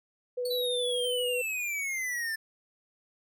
sine tone with vibrato, 493.9 Hz, B4, in tune, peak -29 dBFS, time 0.37-1.42 s, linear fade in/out 10 ms, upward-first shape square, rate 12 Hz, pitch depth 10 cents each way
sawtooth tone with exponential decay, 4435 Hz, C#8, in tune, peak -32 dBFS, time 0.45-0.67 s, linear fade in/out 5 ms, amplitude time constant 46 ms
square exponential sweep, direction down, 4018 to 1760 Hz, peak -31 dBFS, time 0.5-2.36 s, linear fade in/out 10 ms
effects none

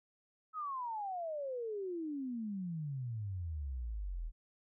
sine exponential sweep, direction down, 1300 to 37.8 Hz, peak -37 dBFS, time 0.53-4.32 s, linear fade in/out 50 ms, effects none

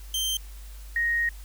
sawtooth / sine tone pair in turn, 3136 / 1870.6 Hz, G7 / A#6, 0 / +6 cents, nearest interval major sixth, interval 894 cents, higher first, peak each -22 dBFS, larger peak neither, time 0.14-0.37 / 0.96-1.29 s, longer second, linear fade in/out 2 ms, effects added 50 Hz sine -39 dBFS peak until 1.44 s + white hiss -52 dBFS RMS until 1.44 s

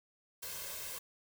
white noise with comb filter, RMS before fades -43 dBFS, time 0.42-0.99 s, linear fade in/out 10 ms, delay 1.9 ms, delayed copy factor +0.7, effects none

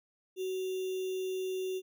sine tone with sample-and-hold, 374.4 Hz, F#4, 20 cents sharp, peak -32 dBFS, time 0.36-1.82 s, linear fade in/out 50 ms, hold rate 3150 Hz, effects none

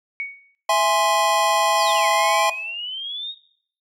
sine tone with exponential decay, 2232 Hz, C#7, 11 cents sharp, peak -22 dBFS, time 0.2-0.55 s, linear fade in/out 0 ms, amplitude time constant 74 ms
square chord, E augmented, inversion none, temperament equal, 659.3 / 830.6 / 1046.5 Hz, E5 / G#5 / B#5, 0 / 0 / 0 cents, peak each -21 dBFS, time 0.69-2.5 s, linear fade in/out 5 ms
sine exponential two-way sweep, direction down then up, 5920 to 1985 to 3787 Hz, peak -27 dBFS, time 1.75-3.35 s, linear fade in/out 50 ms, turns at 2.08 s
effects noise-tail reverb RT60 0.6 s tail -17 dB re dry + low-pass 11000 Hz 12 dB/octave

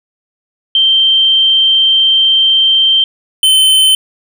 sine / square tone pair in turn, 3136 / 3073 Hz, G7 / G7, 0 / -35 cents, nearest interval unison, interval 35 cents, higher first, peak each -6 dBFS, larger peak neither, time 0.75-3.04 / 3.43-3.95 s, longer first, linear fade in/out 2 ms, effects none

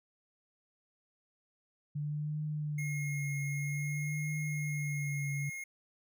sine tone with vibrato, 146.83 Hz, D3, in tune, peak -33 dBFS, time 1.95-5.5 s, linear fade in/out 10 ms, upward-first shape triangle, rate 0.52 Hz, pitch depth 67 cents each way
square tone, 2149 Hz, C7, 46 cents sharp, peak -40 dBFS, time 2.78-5.64 s, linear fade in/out 5 ms
effects none

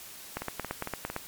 two click trains, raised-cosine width 0.5 ms, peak -16 / -19 dBFS, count 8 / 4, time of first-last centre 0.37-1.164 / 0.42-1.1 s, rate 8.82 / 4.41 Hz, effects white hiss -46 dBFS RMS until 1.27 s + MP3 96 kbps

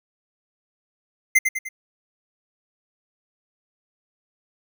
square tone with echo, 2079 Hz, C7, 12 cents flat, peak -12 dBFS, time 1.35-1.39 s, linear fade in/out 10 ms, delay 100 ms, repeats 3, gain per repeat -6 dB, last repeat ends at 1.69 s, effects none

